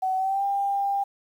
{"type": "tone with pitch glide", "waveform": "sine", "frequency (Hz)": [754, 797], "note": ["F#5", "G5"], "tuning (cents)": [32, 28], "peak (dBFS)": -22, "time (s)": [0.02, 1.04], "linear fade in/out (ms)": 10, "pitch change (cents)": 96, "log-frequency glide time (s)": [0.17, 0.44], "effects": ["9-bit"]}